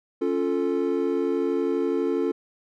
triangle chord, Db augmented, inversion none, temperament equal with one note detuned, 277.2 / 349.2 / 441.5 Hz, Db4 / F4 / A4, 0 / 0 / +6 cents, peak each -25 / -24 / -24 dBFS, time 0.21-2.32 s, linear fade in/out 10 ms, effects none

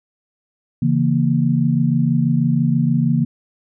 sine chord, A# diminished, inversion first, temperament equal, 138.59 / 164.81 / 233.1 Hz, C#3 / E3 / A#3, 0 / 0 / 0 cents, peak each -18 dBFS, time 0.82-3.25 s, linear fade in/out 5 ms, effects none

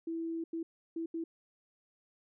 sine tone bursts at uneven times, 329.6 Hz, E4, in tune, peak -34 dBFS, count 4, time 0.07-0.44 / 0.53-0.63 / 0.96-1.06 / 1.14-1.24 s, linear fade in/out 5 ms, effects none

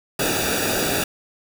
pink noise with comb filter, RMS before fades -22 dBFS, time 0.19-1.04 s, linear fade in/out 5 ms, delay 0.95 ms, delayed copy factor -0.85, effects none

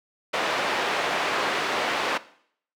pink band-pass noise, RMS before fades -26 dBFS, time 0.33-2.18 s, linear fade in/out 10 ms, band 490 to 3000 Hz, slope 12 dB/octave, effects noise-tail reverb RT60 0.6 s tail -17 dB re dry

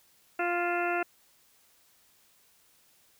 harmonic tone with a mistuned harmonic, 349.2 Hz, F4, in tune, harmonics 1 / 2 / 3 / 4 / 5 / 6 / 7 / 8, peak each -32 / -31 / -41 / -33 / -39 / -40 / -43 / -38 dBFS, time 0.39-1.03 s, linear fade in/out 5 ms, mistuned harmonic 8, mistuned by -74 cents, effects white hiss -64 dBFS RMS until 3.19 s

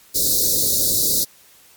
white band-stop noise, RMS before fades -18 dBFS, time 0.14-1.25 s, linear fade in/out 20 ms, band 590 to 3800 Hz, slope 96 dB/octave, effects white hiss -50 dBFS RMS until 1.76 s + MP3 96 kbps

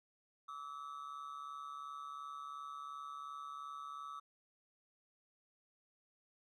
triangle ring-modulated tone, 1225 Hz, D#6, 27 cents flat, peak -40 dBFS, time 0.48-4.2 s, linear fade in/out 10 ms, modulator 71.4 Hz, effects none

